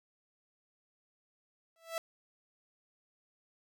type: tone with exponential growth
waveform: sawtooth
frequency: 659.3 Hz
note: E5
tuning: in tune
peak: -28 dBFS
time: 1.76-1.98 s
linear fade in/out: 1 ms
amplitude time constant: 46 ms
effects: none